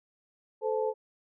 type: tone cluster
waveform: sine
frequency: 435.9 / 515 / 872 Hz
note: A4 / C5 / A5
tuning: -16 / -28 / -16 cents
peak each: -29 / -31 / -35 dBFS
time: 0.61-0.94 s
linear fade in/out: 50 ms
effects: none